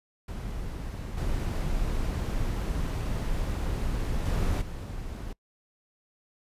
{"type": "noise with level steps", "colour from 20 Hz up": "brown", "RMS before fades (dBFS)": [-35, -29, -26, -36], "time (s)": [0.28, 5.33], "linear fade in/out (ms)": 5, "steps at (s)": [1.17, 4.25, 4.61], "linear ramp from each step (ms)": 10, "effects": ["noise-tail reverb RT60 0.1 s tail -24 dB re dry", "resampled to 32000 Hz"]}